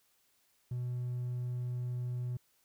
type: tone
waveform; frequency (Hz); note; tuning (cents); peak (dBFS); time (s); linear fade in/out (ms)
triangle; 123.47; B2; 0; -31; 0.71-2.37; 5
effects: tanh soft clip ceiling -28 dBFS + white hiss -72 dBFS RMS until 2.64 s